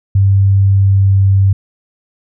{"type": "tone with pitch glide", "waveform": "sine", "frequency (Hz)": [98, 97.38], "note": ["G2", "G2"], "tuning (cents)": [0, -11], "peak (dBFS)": -6, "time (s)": [0.15, 1.53], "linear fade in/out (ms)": 5, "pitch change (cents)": -11, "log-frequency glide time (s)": [0.71, 1.21], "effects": []}